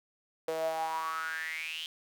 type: tone with high-pass filter sweep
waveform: sawtooth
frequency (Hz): 160.7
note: E3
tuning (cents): -44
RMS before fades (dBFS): -35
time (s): 0.48-1.86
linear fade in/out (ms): 0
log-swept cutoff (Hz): 510 to 3200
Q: 9.7
effects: none